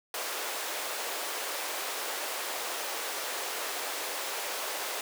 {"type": "high-pass noise", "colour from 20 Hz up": "pink", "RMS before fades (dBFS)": -35, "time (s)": [0.14, 5.01], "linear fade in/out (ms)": 2, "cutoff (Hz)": 440, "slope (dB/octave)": 24, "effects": []}